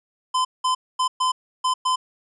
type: tone bursts at uneven times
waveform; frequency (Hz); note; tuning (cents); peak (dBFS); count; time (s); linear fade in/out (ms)
square; 1023; C6; -39; -19; 6; 0.34-0.45 / 0.64-0.75 / 0.99-1.08 / 1.2-1.32 / 1.64-1.74 / 1.85-1.96; 10
effects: resampled to 22050 Hz